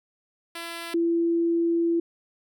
5% pulse / sine tone pair in turn, 336.8 / 336.8 Hz, E4 / E4, +37 / +37 cents, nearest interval unison, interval 0 cents, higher neither, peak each -22 / -20 dBFS, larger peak second, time 0.55-0.94 / 0.94-2 s, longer second, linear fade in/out 5 ms, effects none

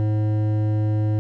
sine tone with hard clipping, 106.8 Hz, G#2, 49 cents sharp, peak -20 dBFS, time 0-1.19 s, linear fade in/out 0 ms, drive 11 dB, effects none

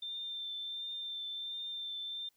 sine tone with vibrato, 3574 Hz, A7, 26 cents sharp, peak -38 dBFS, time 0.02-2.29 s, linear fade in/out 5 ms, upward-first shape triangle, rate 1.4 Hz, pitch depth 20 cents each way, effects white hiss -75 dBFS RMS until 2.36 s

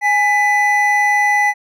triangle tone pair together, 828.5 / 1991 Hz, G#5 / B6, -4 / +14 cents, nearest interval octave + minor third, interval 1518 cents, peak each -13 / -12 dBFS, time 0.01-1.54 s, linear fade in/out 50 ms, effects none

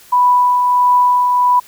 sine tone with tremolo, 987.8 Hz, B5, in tune, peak -7 dBFS, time 0.12-1.6 s, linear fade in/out 10 ms, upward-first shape triangle, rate 1.5 Hz, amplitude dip 35%, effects white hiss -43 dBFS RMS until 1.67 s

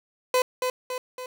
30% pulse tone with echo, 506 Hz, B4, 42 cents sharp, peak -16 dBFS, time 0.34-0.42 s, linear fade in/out 2 ms, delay 280 ms, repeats 3, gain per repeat -5 dB, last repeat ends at 1.26 s, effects none

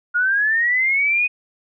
sine linear sweep, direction up, 1417 to 2500 Hz, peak -15 dBFS, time 0.14-1.28 s, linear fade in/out 20 ms, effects none

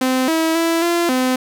sawtooth tone with pitch steps, 258.2 / 323.3 / 331.4 / 342.8 / 256 Hz, C4 / E4 / E4 / F4 / C4, -23 / -34 / +9 / -32 / -38 cents, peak -11 dBFS, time 0.01-1.36 s, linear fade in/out 5 ms, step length 270 ms, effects none

